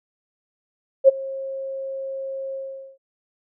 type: tone with ADSR envelope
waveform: sine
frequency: 538 Hz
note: C5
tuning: 48 cents sharp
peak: -5 dBFS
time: 1.04-2.98 s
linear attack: 43 ms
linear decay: 18 ms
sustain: -22 dB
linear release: 440 ms
effects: none